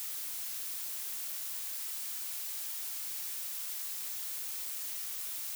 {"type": "noise", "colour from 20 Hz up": "blue", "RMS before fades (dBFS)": -39, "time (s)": [0, 5.55], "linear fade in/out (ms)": 0, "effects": []}